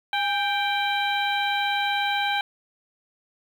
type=harmonic tone with a mistuned harmonic; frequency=784 Hz; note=G5; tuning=in tune; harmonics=1 / 2 / 3 / 4 / 5; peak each=-25 / -28 / -30 / -31 / -32 dBFS; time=0.13-2.41 s; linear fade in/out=2 ms; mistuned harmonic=1; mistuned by=+68 cents; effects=8-bit